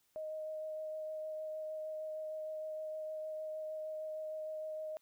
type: tone with vibrato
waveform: sine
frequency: 623 Hz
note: D#5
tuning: 2 cents sharp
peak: -39 dBFS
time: 0.16-4.97 s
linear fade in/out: 0 ms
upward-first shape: sine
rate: 6.5 Hz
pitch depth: 10 cents each way
effects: white hiss -75 dBFS RMS until 5.01 s